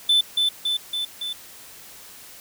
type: tone with echo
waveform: triangle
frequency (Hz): 3520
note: A7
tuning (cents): 0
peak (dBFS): -13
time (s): 0.09-0.21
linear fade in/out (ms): 5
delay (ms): 280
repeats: 4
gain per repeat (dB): -3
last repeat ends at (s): 1.33
effects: white hiss -44 dBFS RMS until 2.4 s